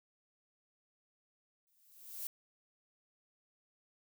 violet noise with exponential growth, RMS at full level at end -39 dBFS, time 1.67-2.27 s, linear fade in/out 0 ms, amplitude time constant 130 ms, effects none

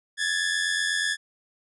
sawtooth tone pair together, 1671.8 / 1760 Hz, G#6 / A6, +11 / 0 cents, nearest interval minor second, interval 89 cents, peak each -23 dBFS, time 0.17-1.17 s, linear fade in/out 50 ms, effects resampled to 24000 Hz

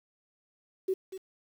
sine tone with echo, 378.6 Hz, F#4, 40 cents sharp, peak -25 dBFS, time 0.88-0.94 s, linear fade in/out 10 ms, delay 240 ms, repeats 1, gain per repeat -12 dB, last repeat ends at 1.18 s, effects 9-bit

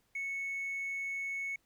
triangle tone, 2208 Hz, C#7, 7 cents flat, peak -32 dBFS, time 0.15-1.56 s, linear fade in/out 5 ms, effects tanh soft clip ceiling -30 dBFS + pink hiss -74 dBFS RMS until 1.65 s

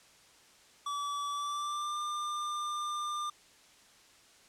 square tone with pitch glide, 1150 to 1197.5 Hz, D6 to D6, -37 to +33 cents, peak -34 dBFS, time 0.86-3.3 s, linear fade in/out 5 ms, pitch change +70 cents, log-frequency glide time 1.3-1.99 s, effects white hiss -60 dBFS RMS until 4.48 s + low-pass 8000 Hz 12 dB/octave

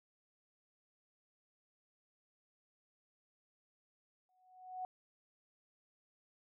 sine tone with exponential growth, 740 Hz, F#5, in tune, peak -37 dBFS, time 4.29-4.85 s, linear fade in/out 1 ms, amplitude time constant 120 ms, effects none

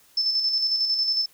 sine tone with tremolo, 5274 Hz, E8, in tune, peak -19 dBFS, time 0.17-1.26 s, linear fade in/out 5 ms, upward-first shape square, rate 11 Hz, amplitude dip 40%, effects white hiss -57 dBFS RMS until 1.33 s

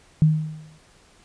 sine tone with exponential decay, 155.56 Hz, D#3, in tune, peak -10 dBFS, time 0.22-0.78 s, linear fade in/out 0 ms, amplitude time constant 120 ms, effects pink hiss -55 dBFS RMS until 1.24 s + resampled to 22050 Hz

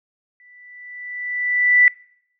sine tone with exponential growth, 1975.5 Hz, B6, in tune, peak -8 dBFS, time 0.4-1.88 s, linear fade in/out 1 ms, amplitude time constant 320 ms, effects noise-tail reverb RT60 0.7 s tail -24 dB re dry

